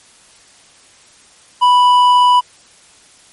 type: tone with hard clipping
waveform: sine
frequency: 987.8 Hz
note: B5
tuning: in tune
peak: -8 dBFS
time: 1.61-2.41 s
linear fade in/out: 20 ms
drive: 6 dB
effects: white hiss -46 dBFS RMS until 3.32 s + MP3 48 kbps